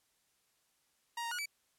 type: tone with pitch steps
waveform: sawtooth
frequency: 940 / 931 / 1451 / 2304 Hz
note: A#5 / A#5 / F#6 / D7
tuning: +14 / -2 / -34 / -34 cents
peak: -33 dBFS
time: 1.17-1.458 s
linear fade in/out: 5 ms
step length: 72 ms
effects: white hiss -75 dBFS RMS until 1.78 s + low-pass 12000 Hz 12 dB/octave